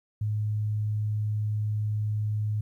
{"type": "tone", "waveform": "sine", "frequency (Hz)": 106.2, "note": "G#2", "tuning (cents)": 39, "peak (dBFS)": -25, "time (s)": [0.21, 2.61], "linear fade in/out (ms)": 5, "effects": ["11-bit"]}